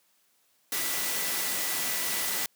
sine tone in noise, 1975.5 Hz, B6, in tune, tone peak -40 dBFS, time 0.72-2.46 s, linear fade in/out 2 ms, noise white, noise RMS -30 dBFS, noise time 0.72-2.46 s, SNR -13 dB, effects white hiss -68 dBFS RMS until 2.55 s + high-pass 150 Hz 12 dB/octave

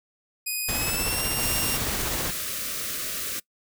5% pulse tone with pitch glide, 2489 to 2778 Hz, D#7 to F7, 0 to -10 cents, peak -18 dBFS, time 0.46-1.77 s, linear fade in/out 10 ms, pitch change +190 cents, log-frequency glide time 0.68-1.24 s
pink noise with tremolo, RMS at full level -29 dBFS, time 0.68-2.31 s, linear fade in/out 10 ms, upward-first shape square, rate 16 Hz, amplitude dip 25%
white band-stop noise, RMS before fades -31 dBFS, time 1.39-3.4 s, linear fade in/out 10 ms, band 670 to 1100 Hz, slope 96 dB/octave
effects noise-tail reverb RT60 0.1 s tail -22 dB re dry

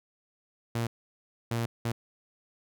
sawtooth tone bursts at uneven times, 116.5 Hz, A#2, 1 cent flat, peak -24 dBFS, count 3, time 0.75-0.87 / 1.51-1.66 / 1.85-1.92 s, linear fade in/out 5 ms, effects none

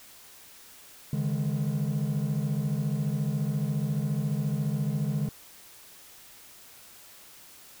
triangle chord, C# suspended second, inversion none, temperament equal with one note detuned, 141.18 / 155.56 / 207.7 Hz, C#3 / D#3 / G#3, +32 / 0 / 0 cents, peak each -26 / -27 / -29 dBFS, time 1.13-5.29 s, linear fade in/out 2 ms, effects tanh soft clip ceiling -20 dBFS + white hiss -51 dBFS RMS until 7.8 s

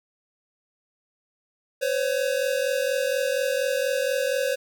square tone pair together, 509.8 / 554 Hz, C5 / C#5, -45 / -1 cents, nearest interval minor second, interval 144 cents, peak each -26 dBFS, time 1.81-4.56 s, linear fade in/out 20 ms, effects none

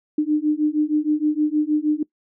sine beating tone pair, 299.3 / 305.7 Hz, D4 / D#4, +33 / -30 cents, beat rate 6.4 Hz, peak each -20 dBFS, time 0.18-2.03 s, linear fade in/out 5 ms, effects noise-tail reverb RT60 0.1 s tail -22 dB re dry

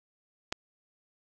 clicks, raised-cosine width 0.2 ms, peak -25 / -13 dBFS, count 2, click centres 0.522 / 0.525 s, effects none

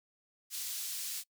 pink high-pass noise, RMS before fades -39 dBFS, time 0.5-1.24 s, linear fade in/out 50 ms, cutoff 4700 Hz, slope 12 dB/octave, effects noise-tail reverb RT60 0.1 s tail -24 dB re dry

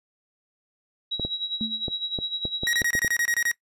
sine tone with tremolo, 3868 Hz, B7, 37 cents flat, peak -24 dBFS, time 1.11-2.83 s, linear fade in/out 10 ms, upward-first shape sine, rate 9.9 Hz, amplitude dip 75%
clicks, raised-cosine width 2 ms, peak -17 dBFS, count 9, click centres 1.197 / 1.25 / 1.882 / 2.188 / 2.453 / 2.634 / 2.818 / 2.952 / 3.047 s
sine tone with exponential decay, 220 Hz, A3, in tune, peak -24 dBFS, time 1.61-1.9 s, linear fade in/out 0 ms, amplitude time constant 63 ms
45% pulse tone bursts, 1892 Hz, A#6, 25 cents sharp, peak -22 dBFS, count 10, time 2.67-3.514 s, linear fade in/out 0 ms, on 61 ms, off 26 ms
effects noise-tail reverb RT60 0.1 s tail -20 dB re dry + resampled to 32000 Hz

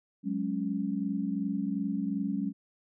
sine chord, F# suspended second, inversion none, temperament equal, 185 / 207.7 / 277.2 Hz, F#3 / G#3 / C#4, 0 / 0 / 0 cents, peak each -34 / -32 / -33 dBFS, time 0.23-2.53 s, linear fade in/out 50 ms, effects none

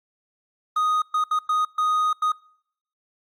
triangle tone bursts at uneven times, 1244.5 Hz, D#6, in tune, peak -17 dBFS, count 6, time 0.76-1.02 / 1.14-1.24 / 1.31-1.39 / 1.49-1.65 / 1.78-2.13 / 2.22-2.32 s, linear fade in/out 5 ms, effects noise-tail reverb RT60 0.7 s tail -26 dB re dry + Opus 32 kbps

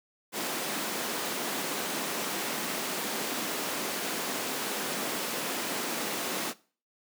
pink high-pass noise, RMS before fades -33 dBFS, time 0.32-6.54 s, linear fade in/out 50 ms, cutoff 210 Hz, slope 24 dB/octave, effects noise-tail reverb RT60 0.4 s tail -20 dB re dry

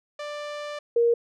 sawtooth / sine tone pair in turn, 590 / 469.5 Hz, D5 / A#4, +8 / +12 cents, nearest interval major third, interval 396 cents, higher first, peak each -28 / -17 dBFS, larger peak second, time 0.19-0.79 / 0.96-1.14 s, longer first, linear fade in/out 5 ms, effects low-pass 5000 Hz 12 dB/octave

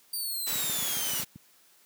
5% pulse exponential sweep, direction down, 4700 to 2874 Hz, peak -24 dBFS, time 0.13-1.21 s, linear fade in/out 5 ms
white noise, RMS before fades -33 dBFS, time 0.46-1.25 s, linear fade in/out 20 ms
clicks, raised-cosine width 5 ms, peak -28 dBFS, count 11, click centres 0.527 / 0.558 / 0.642 / 0.696 / 0.788 / 0.825 / 0.969 / 1.135 / 1.198 / 1.234 / 1.359 s
effects white hiss -61 dBFS RMS until 1.85 s + high-pass 150 Hz 12 dB/octave

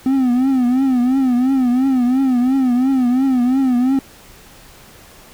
triangle tone with vibrato, 256.3 Hz, C4, 36 cents flat, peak -10 dBFS, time 0.06-3.99 s, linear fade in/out 2 ms, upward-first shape triangle, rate 2.9 Hz, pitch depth 120 cents each way, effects pink hiss -43 dBFS RMS until 5.33 s

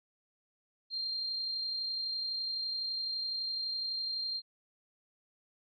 sine tone with amplitude modulation, 4186 Hz, C8, in tune, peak -32 dBFS, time 0.9-4.42 s, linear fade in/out 50 ms, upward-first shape sine, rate 31.9 Hz, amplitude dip 25%, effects none

